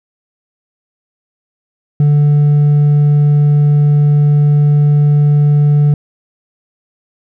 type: tone with hard clipping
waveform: sine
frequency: 146.6 Hz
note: D3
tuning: 3 cents flat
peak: -7 dBFS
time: 2-5.94 s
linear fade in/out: 2 ms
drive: 2 dB
effects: none